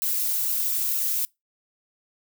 violet noise with flanger, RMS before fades -25 dBFS, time 0.02-1.25 s, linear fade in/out 0 ms, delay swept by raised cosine 0.72 to 4.62 ms, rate 2.1 Hz, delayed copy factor +0.8, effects noise-tail reverb RT60 0.2 s tail -25 dB re dry

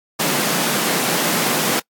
pink high-pass noise, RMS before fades -19 dBFS, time 0.19-1.8 s, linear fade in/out 10 ms, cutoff 150 Hz, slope 48 dB/octave, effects noise-tail reverb RT60 0.1 s tail -25 dB re dry + AAC 64 kbps

